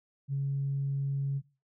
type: tone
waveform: sine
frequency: 138.59 Hz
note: C#3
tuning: in tune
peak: -27 dBFS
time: 0.28-1.42 s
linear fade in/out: 50 ms
effects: noise-tail reverb RT60 0.3 s tail -19 dB re dry + tanh soft clip ceiling -23 dBFS